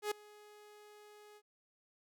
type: tone with ADSR envelope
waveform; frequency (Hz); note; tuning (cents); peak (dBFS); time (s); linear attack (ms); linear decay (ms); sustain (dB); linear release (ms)
sawtooth; 418.6; G#4; +14; -28; 0.02-1.42; 93; 5; -24; 55
effects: none